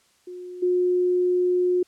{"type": "tone with level steps", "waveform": "sine", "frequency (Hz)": 360, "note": "F#4", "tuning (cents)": -47, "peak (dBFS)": [-34, -18], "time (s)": [0.27, 1.83], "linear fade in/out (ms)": 5, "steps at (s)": 0.62, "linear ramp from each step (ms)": 10, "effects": ["white hiss -62 dBFS RMS until 1.87 s", "low-pass 9000 Hz 12 dB/octave"]}